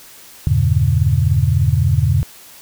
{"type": "chord", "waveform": "sine", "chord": "E diminished seventh", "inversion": "none", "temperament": "just", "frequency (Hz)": [82.41, 98.89, 118.67, 142.4], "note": ["E2", "G2", "Bb2", "Db3"], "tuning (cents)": [0, 16, 31, 47], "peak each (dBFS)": -17, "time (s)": [0.47, 2.23], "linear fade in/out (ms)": 0, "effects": ["white hiss -41 dBFS RMS until 2.61 s"]}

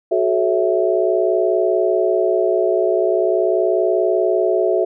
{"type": "chord", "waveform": "sine", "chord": "F# minor seventh", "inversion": "none", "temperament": "equal with one note detuned", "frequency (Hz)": [370, 430.4, 554.4, 659.3], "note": ["F#4", "A4", "C#5", "E5"], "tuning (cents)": [0, -38, 0, 0], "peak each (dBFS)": [-18, -20, -24, -18], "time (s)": [0.11, 4.85], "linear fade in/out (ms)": 10, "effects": []}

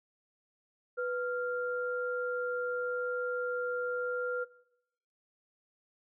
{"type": "tone pair together", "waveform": "sine", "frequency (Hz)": [493.9, 1393], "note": ["B4", "F6"], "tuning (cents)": [0, -5], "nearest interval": "octave + tritone", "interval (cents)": 1795, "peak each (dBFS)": [-32, -36], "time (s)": [0.97, 4.45], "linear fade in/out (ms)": 20, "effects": ["noise-tail reverb RT60 0.9 s tail -21 dB re dry"]}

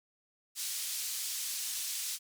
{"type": "band-pass noise", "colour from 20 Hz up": "pink", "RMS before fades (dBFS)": -37, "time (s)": [0.55, 2.19], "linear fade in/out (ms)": 50, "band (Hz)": [4800, 14000], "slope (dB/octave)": 12, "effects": []}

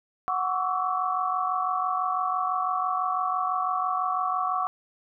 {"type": "tone cluster", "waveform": "sine", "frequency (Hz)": [738, 1099, 1145, 1311], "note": ["F#5", "C#6", "D6", "E6"], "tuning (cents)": [-5, -15, -44, -10], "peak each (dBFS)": [-29, -32, -27, -33], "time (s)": [0.28, 4.67], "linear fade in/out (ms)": 0, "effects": []}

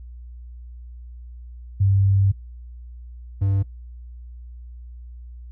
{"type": "tone pair in turn", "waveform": ["sine", "triangle"], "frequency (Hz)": [98, 98], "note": ["G2", "G2"], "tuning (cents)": [0, 0], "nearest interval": "unison", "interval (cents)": 0, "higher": "neither", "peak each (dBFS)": [-14, -15], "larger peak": "first", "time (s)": [[1.8, 2.32], [3.41, 3.63]], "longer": "first", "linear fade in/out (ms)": 10, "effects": ["noise-tail reverb RT60 0.2 s tail -24 dB re dry", "added 60 Hz sine -36 dBFS peak until 5.51 s"]}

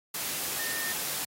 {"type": "tone in noise", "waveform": "sine", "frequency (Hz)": 1820, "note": "A#6", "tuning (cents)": -42, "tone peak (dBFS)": -35, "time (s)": [0.59, 0.93], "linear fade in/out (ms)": 5, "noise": "white", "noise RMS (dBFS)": -33, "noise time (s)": [0.14, 1.25], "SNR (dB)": -5, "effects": ["high-pass 100 Hz 12 dB/octave", "AAC 48 kbps"]}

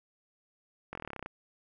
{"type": "slowing click train", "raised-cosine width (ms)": 0.5, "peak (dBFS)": -24, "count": 13, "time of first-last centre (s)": [0.93, 1.261], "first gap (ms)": 22, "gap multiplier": 1.04, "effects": []}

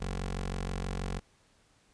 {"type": "tone with notch filter", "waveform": "15% pulse", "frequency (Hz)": 46.25, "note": "F#1", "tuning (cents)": 0, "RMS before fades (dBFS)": -35, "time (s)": [0, 1.2], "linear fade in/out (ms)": 20, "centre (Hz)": 110, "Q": 1.7, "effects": ["pink hiss -66 dBFS RMS until 1.93 s", "resampled to 22050 Hz"]}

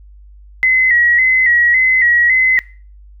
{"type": "tone with vibrato", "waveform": "sine", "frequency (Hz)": 1975, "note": "B6", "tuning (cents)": 0, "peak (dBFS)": -8, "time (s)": [0.63, 2.59], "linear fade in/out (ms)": 0, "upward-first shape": "square", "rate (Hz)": 1.8, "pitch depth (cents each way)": 57, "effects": ["noise-tail reverb RT60 0.4 s tail -22 dB re dry", "added 50 Hz sine -37 dBFS peak until 3.2 s"]}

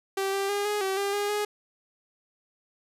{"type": "tone with pitch steps", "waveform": "sawtooth", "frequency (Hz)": [388.9, 393.4, 406.2, 416.4, 384.2, 399.7, 408.9, 416.4], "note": ["G4", "G4", "G#4", "G#4", "G4", "G4", "G#4", "G#4"], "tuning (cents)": [-14, 6, -38, 5, -35, 34, -27, 5], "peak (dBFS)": -22, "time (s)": [0.17, 1.45], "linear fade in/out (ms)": 5, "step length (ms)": 160, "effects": ["resampled to 32000 Hz", "9-bit"]}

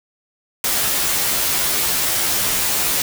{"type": "noise with comb filter", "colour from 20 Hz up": "white", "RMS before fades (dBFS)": -19, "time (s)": [0.64, 3.02], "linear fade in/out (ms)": 2, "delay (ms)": 13, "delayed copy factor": -1, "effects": []}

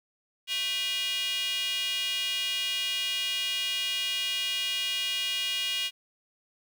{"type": "tone with high-pass filter", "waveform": "square", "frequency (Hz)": 220, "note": "A3", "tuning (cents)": 0, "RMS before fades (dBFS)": -30, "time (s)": [0.47, 5.91], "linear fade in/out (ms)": 50, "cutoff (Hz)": 2900, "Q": 5.2, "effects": ["10-bit"]}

